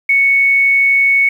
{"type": "tone", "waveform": "sine", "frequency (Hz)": 2217, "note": "C#7", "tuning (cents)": 0, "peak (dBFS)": -8, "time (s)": [0.09, 1.29], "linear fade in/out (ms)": 5, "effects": ["7-bit"]}